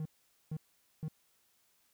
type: tone bursts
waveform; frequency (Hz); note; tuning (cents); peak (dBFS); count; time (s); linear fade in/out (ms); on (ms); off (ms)
triangle; 155.56; D#3; 0; -33; 3; 0-1.082; 2; 54; 460
effects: white hiss -72 dBFS RMS until 1.93 s